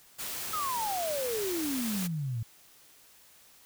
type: noise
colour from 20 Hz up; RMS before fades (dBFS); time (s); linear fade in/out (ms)
white; -37; 0.18-2.08; 20
type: exponential sweep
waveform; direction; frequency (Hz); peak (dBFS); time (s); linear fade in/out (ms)
sine; down; 1300 to 108.9; -30; 0.53-2.43; 5
effects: white hiss -58 dBFS RMS until 3.65 s